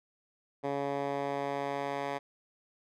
10% pulse tone with band-pass filter sweep, 140.5 Hz, C#3, 24 cents sharp, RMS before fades -34 dBFS, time 0.63-2.19 s, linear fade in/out 20 ms, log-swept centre 550 to 1100 Hz, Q 0.76, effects none

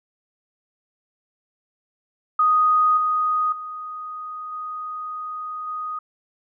sine tone with level steps, 1244.5 Hz, D#6, in tune, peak -14 / -18 / -30 / -28 / -26 dBFS, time 2.39-5.99 s, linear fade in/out 5 ms, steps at 2.97 / 3.52 / 4.52 / 5.67 s, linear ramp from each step 5 ms, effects none

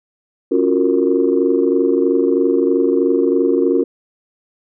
sine chord, Gb major seventh, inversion second, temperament just, 277.5 / 346.9 / 370 / 462.5 Hz, Db4 / F4 / Gb4 / Bb4, +2 / -12 / 0 / -14 cents, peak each -17 dBFS, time 0.51-3.84 s, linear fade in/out 10 ms, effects tanh soft clip ceiling -2 dBFS

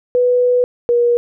sine tone pair in turn, 493.9 / 478.2 Hz, B4 / A#4, 0 / +44 cents, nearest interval minor second, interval 56 cents, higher first, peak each -10 dBFS, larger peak neither, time 0.15-0.64 / 0.89-1.17 s, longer first, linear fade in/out 0 ms, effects none

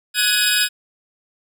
25% pulse tone cluster, 1476 / 1668 / 2505 / 3765 / 4989 Hz, F#6 / G#6 / D#7 / A#7 / D#8, -5 / +7 / +11 / +16 / +4 cents, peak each -18 dBFS, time 0.14-0.69 s, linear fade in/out 50 ms, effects none

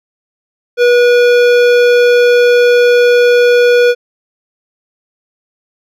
sine tone with hard clipping, 485.2 Hz, B4, 31 cents flat, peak -7 dBFS, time 0.77-3.95 s, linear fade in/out 50 ms, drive 15 dB, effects none

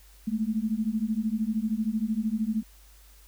sine beating tone pair, 212.2 / 225.2 Hz, G#3 / A3, +38 / +40 cents, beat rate 13 Hz, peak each -28 dBFS, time 0.27-2.63 s, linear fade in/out 10 ms, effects added 50 Hz sine -52 dBFS peak until 3.27 s + white hiss -58 dBFS RMS until 3.27 s

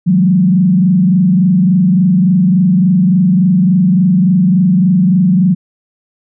sine tone with frequency modulation, 183.3 Hz, F#3, 16 cents flat, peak -6 dBFS, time 0.06-5.55 s, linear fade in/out 20 ms, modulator 23.5 Hz, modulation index 0.88, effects none

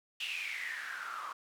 white noise with band-pass filter sweep, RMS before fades -40 dBFS, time 0.2-1.33 s, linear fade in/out 5 ms, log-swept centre 2900 to 1100 Hz, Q 8.5, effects none

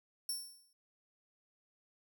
15% pulse tone with exponential decay, 5440 Hz, F8, 46 cents flat, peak -28 dBFS, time 0.29-0.73 s, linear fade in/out 2 ms, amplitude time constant 94 ms, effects none

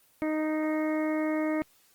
harmonic tone, 310 Hz, D#4, 6 cents flat, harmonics 1 / 2 / 3 / 4 / 5 / 6 / 7, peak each -27 / -32 / -41 / -41 / -48 / -42 / -41 dBFS, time 0.22-1.62 s, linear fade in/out 0 ms, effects white hiss -63 dBFS RMS until 1.94 s + Opus 24 kbps

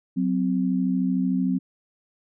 sine tone pair together, 185.4 / 258.7 Hz, F#3 / C4, +4 / -19 cents, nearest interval tritone, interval 577 cents, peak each -23 dBFS, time 0.16-1.59 s, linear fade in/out 20 ms, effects none

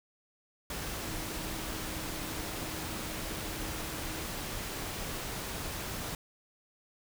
sine tone in noise, 315.7 Hz, D#4, 25 cents sharp, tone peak -46 dBFS, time 1.04-4.25 s, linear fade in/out 2 ms, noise pink, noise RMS -38 dBFS, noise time 0.7-6.15 s, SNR -11 dB, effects none

